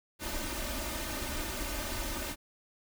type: noise with comb filter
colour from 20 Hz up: pink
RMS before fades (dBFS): -36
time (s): 0.19-2.36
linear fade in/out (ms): 50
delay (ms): 3.3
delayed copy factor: +0.95
effects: none